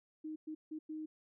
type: tone bursts at uneven times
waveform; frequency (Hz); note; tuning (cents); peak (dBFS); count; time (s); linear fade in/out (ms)
sine; 311.1; D#4; 0; -40; 4; 0.24-0.36 / 0.47-0.55 / 0.71-0.79 / 0.89-1.06; 10
effects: none